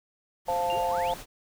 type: noise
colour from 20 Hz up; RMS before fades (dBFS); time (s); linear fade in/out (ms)
pink; -42; 0.45-1.26; 50
type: chord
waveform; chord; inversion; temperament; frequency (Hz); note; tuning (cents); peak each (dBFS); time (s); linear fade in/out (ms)
sine; F major; second; equal; 523.3 / 698.5 / 880; C5 / F5 / A5; 0 / 0 / 0; -30 / -29 / -28; 0.48-1.14; 5
type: tone with exponential decay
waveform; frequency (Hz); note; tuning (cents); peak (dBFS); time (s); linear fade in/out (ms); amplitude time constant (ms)
sine; 2794; F7; 0; -32; 0.7-1.03; 0; 71
type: exponential sweep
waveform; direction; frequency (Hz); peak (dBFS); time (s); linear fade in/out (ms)
sine; up; 317 to 3763; -38; 0.72-1.13; 10
effects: none